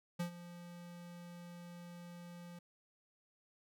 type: tone with ADSR envelope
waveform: square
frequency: 173.9 Hz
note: F3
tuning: 7 cents flat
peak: -35 dBFS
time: 0.19-2.59 s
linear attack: 12 ms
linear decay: 100 ms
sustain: -15 dB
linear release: 5 ms
effects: none